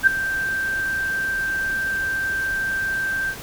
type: tone with ADSR envelope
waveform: sine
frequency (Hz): 1568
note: G6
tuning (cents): 0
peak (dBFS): -7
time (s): 0.03-3.36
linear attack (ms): 41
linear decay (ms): 6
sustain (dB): -14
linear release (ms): 73
effects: pink hiss -36 dBFS RMS until 3.42 s